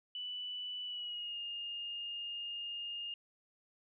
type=tone with pitch glide; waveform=sine; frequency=2973 to 2831 Hz; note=F#7 to F7; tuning=+8 to +23 cents; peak=-39 dBFS; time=0.15-3.14 s; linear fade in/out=2 ms; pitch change=-85 cents; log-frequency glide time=0.84-1.39 s; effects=none